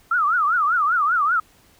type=tone with vibrato; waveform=sine; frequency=1297 Hz; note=E6; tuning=28 cents flat; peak=-16 dBFS; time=0.11-1.4 s; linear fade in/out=5 ms; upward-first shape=triangle; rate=5.1 Hz; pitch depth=250 cents each way; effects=pink hiss -55 dBFS RMS until 1.79 s